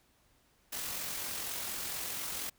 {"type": "noise with amplitude modulation", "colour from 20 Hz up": "white", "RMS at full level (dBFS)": -37, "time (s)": [0.72, 2.5], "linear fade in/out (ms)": 10, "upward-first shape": "sine", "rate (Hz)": 44.3, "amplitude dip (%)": 30, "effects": ["pink hiss -69 dBFS RMS until 2.58 s"]}